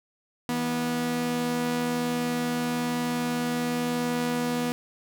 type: tone pair together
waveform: sawtooth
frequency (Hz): 162.6 / 243.7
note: E3 / B3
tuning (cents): -23 / -23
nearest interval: perfect fifth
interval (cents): 700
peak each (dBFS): -30 / -22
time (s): 0.49-4.72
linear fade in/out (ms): 0
effects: none